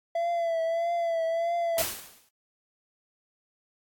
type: tone with vibrato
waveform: triangle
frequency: 671 Hz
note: E5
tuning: 31 cents sharp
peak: -23 dBFS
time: 0.15-1.82 s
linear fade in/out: 5 ms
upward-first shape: triangle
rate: 1.6 Hz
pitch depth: 51 cents each way
type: noise with exponential decay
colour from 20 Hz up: white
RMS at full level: -26 dBFS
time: 1.78-2.29 s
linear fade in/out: 2 ms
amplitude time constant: 110 ms
effects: AAC 64 kbps